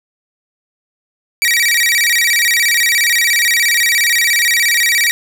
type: tone with vibrato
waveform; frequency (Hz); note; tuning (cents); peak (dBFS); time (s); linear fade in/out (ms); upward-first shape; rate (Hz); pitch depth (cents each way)
sawtooth; 2093; C7; 0; -7; 1.42-5.11; 0; square; 17; 170
effects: none

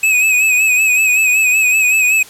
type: tone with vibrato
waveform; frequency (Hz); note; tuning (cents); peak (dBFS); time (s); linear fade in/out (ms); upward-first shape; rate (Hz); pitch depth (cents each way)
square; 2542; D#7; +36; -10; 0.03-2.23; 5; sine; 5.3; 53
effects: white hiss -38 dBFS RMS until 2.29 s + low-pass 12000 Hz 12 dB/octave

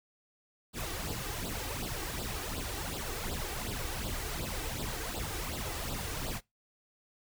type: noise with flanger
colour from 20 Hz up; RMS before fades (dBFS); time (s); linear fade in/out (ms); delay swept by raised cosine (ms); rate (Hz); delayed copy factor
pink; -37; 0.73-6.41; 50; 0.23 to 2.63; 2.7; +0.75
effects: noise-tail reverb RT60 0.2 s tail -23 dB re dry

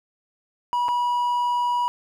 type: tone with dropouts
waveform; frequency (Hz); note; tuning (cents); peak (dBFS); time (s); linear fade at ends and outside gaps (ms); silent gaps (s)
triangle; 971; B5; -30; -18; 0.73-1.88; 0; 0.883-0.888
effects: none

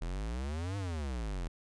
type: exponential two-way sweep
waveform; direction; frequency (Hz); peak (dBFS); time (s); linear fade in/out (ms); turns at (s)
square; up then down; 40 to 102.1 to 40; -35; 0.01-1.48; 10; 0.77
effects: resampled to 22050 Hz

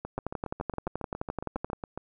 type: two click trains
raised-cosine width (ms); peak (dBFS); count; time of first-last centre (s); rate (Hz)
1; -21 / -17; 15 / 19; 0.05-1.976 / 0.18-1.732; 7.27 / 11.6
effects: none

